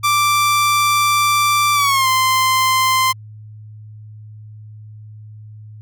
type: tone with pitch glide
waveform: sawtooth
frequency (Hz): 1174.7 to 1040.5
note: D6 to C6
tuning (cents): 0 to -10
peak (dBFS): -9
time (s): 0.03-3.13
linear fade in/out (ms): 20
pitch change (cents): -210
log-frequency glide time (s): 1.74-2.08
effects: added 107 Hz sine -34 dBFS peak until 5.81 s